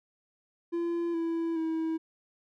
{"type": "tone with pitch steps", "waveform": "triangle", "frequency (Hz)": [340.7, 331.6, 322.7], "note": ["F4", "E4", "E4"], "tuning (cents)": [-43, 10, -37], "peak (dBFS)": -26, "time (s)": [0.72, 1.98], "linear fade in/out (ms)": 20, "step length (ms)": 420, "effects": []}